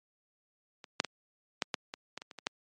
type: clicks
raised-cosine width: 0.2 ms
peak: -29 / -7 / -18 / -11 / -12 / -21 / -21 / -26 / -29 / -26 / -12 dBFS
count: 11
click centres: 0.842 / 1.001 / 1.047 / 1.622 / 1.742 / 1.939 / 2.176 / 2.219 / 2.312 / 2.387 / 2.469 s
effects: high-pass 200 Hz 12 dB/octave + MP3 48 kbps